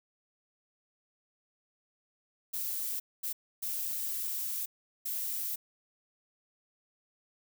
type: noise bursts at uneven times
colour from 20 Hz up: violet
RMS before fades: -35 dBFS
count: 4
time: 2.53-3 / 3.23-3.33 / 3.62-4.66 / 5.05-5.56 s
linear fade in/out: 10 ms
effects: none